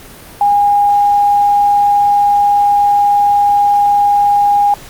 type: tone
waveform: sine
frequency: 816 Hz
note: G#5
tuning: 31 cents flat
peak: -7 dBFS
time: 0.41-4.74 s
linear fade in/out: 2 ms
effects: pink hiss -35 dBFS RMS until 4.89 s + Opus 32 kbps